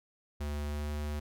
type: tone with pitch glide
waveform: square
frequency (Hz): 73.42 to 74.32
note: D2 to D2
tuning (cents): 0 to +21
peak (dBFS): -34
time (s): 0.4-1.2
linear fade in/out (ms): 10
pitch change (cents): +21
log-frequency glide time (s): 0.65-0.91
effects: none